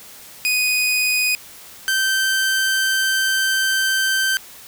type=tone pair in turn; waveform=sawtooth; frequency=2489 / 1553.5 Hz; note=D#7 / G6; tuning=0 / -16 cents; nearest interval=minor sixth; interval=816 cents; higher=first; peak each=-13 dBFS; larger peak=neither; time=0.45-1.35 / 1.88-4.37 s; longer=second; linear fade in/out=0 ms; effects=white hiss -41 dBFS RMS until 4.67 s